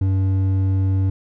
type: tone with hard clipping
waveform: sine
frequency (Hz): 95.7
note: G2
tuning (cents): -41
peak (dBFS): -17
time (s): 0.01-1.1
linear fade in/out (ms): 5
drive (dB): 6
effects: none